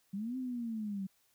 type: linear two-way sweep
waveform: sine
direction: up then down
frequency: 188.5 to 261.6 to 188.5 Hz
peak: -35 dBFS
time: 0.13-1.07 s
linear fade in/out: 10 ms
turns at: 0.37 s
effects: white hiss -72 dBFS RMS until 1.34 s